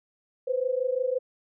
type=tone pair together; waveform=sine; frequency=498.5 / 524.3 Hz; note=B4 / C5; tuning=+16 / +3 cents; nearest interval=minor second; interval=87 cents; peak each=-27 dBFS; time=0.47-1.19 s; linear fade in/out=10 ms; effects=none